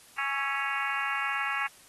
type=harmonic tone with a mistuned harmonic; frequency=277.2 Hz; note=C#4; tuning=in tune; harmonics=3 / 4 / 5 / 6 / 7 / 8 / 9 / 10; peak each=-38 / -35 / -36 / -34 / -37 / -36 / -40 / -39 dBFS; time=0.18-1.67 s; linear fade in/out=5 ms; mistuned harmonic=5; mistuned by=-57 cents; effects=white hiss -55 dBFS RMS until 1.88 s + AAC 32 kbps